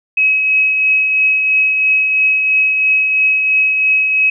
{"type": "tone with tremolo", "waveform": "sine", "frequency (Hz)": 2555, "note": "D#7", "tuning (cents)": 45, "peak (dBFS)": -8, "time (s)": [0.17, 4.3], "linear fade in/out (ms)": 5, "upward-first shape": "triangle", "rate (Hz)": 3, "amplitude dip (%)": 40, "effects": []}